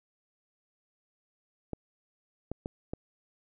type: clicks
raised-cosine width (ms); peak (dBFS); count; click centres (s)
2; -21; 4; 1.733 / 2.516 / 2.659 / 2.935
effects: none